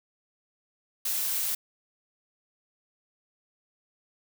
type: noise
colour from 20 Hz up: blue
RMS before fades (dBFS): -29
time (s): 1.05-1.55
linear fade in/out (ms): 5
effects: none